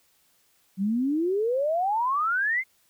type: exponential sweep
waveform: sine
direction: up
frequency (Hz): 185 to 2147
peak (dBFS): -22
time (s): 0.77-2.64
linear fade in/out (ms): 50
effects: white hiss -65 dBFS RMS until 2.89 s